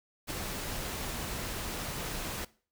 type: noise with ADSR envelope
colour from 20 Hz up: pink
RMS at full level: -34 dBFS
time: 0.27-2.45 s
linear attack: 36 ms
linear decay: 6 ms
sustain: -3 dB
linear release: 6 ms
effects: noise-tail reverb RT60 0.4 s tail -20 dB re dry